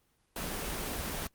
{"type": "band-stop noise", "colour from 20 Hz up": "pink", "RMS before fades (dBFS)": -36, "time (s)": [0.36, 1.27], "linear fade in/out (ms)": 2, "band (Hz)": [100, 140], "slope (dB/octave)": 96, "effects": ["pink hiss -72 dBFS RMS until 1.34 s", "Opus 24 kbps"]}